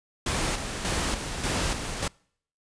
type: noise with tremolo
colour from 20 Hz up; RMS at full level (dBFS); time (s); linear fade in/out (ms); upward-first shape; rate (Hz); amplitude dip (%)
pink; -27; 0.26-2.08; 5; square; 1.7; 50
effects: noise-tail reverb RT60 0.6 s tail -26 dB re dry + resampled to 22050 Hz